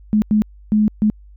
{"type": "tone bursts at uneven times", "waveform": "sine", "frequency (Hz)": 212.6, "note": "G#3", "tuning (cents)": 41, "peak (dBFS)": -11, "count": 4, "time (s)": [[0.13, 0.22], [0.31, 0.42], [0.72, 0.88], [1.02, 1.1]], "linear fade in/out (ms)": 0, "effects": ["added 50 Hz sine -40 dBFS peak until 1.36 s"]}